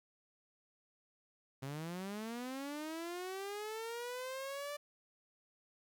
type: linear sweep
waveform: sawtooth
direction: up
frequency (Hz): 130.81 to 589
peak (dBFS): -37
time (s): 1.62-4.77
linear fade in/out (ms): 10
effects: 12-bit